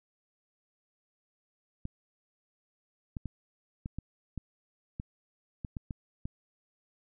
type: clicks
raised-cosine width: 5 ms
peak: -24 dBFS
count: 11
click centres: 1.854 / 3.168 / 3.257 / 3.859 / 3.986 / 4.377 / 4.999 / 5.648 / 5.768 / 5.908 / 6.255 s
effects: none